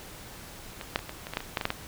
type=clicks; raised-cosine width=0.3 ms; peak=-21 / -8 / -21 / -20 / -21 / -18 / -11 / -21 / -10 / -14 / -9 / -12 dBFS; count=12; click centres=0.812 / 0.959 / 0.991 / 1.094 / 1.269 / 1.336 / 1.371 / 1.405 / 1.572 / 1.612 / 1.654 / 1.704 s; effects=pink hiss -45 dBFS RMS until 1.87 s